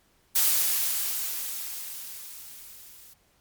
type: noise with level ramp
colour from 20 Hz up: blue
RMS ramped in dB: -21 to -50 dBFS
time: 0.35-3.14 s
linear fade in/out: 10 ms
effects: pink hiss -65 dBFS RMS until 3.4 s + MP3 96 kbps